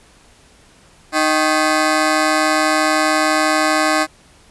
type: ring-modulated tone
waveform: 15% pulse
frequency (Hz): 466.2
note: A#4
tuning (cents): 0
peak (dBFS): -4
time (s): 1.12-4.07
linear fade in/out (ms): 50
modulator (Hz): 157
effects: pink hiss -49 dBFS RMS until 4.5 s + resampled to 24000 Hz